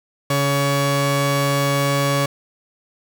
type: tone pair together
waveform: sawtooth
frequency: 140.6 / 562.4 Hz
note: C#3 / C#5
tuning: +25 / +25 cents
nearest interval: 2 octaves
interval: 2400 cents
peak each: -15 dBFS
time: 0.3-2.26 s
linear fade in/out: 5 ms
effects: none